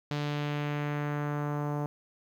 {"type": "tone with low-pass filter sweep", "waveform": "sawtooth", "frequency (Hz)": 146.83, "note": "D3", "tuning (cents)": 0, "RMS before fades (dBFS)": -32, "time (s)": [0.11, 1.86], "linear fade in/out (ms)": 0, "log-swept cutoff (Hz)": [4300, 900], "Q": 1.5, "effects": ["10-bit"]}